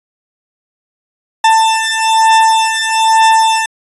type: beating tone pair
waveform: 40% pulse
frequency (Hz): 889 / 890.1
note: A5 / A5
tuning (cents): +18 / +20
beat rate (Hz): 1.1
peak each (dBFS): -10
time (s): 1.44-3.66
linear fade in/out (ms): 5
effects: resampled to 24000 Hz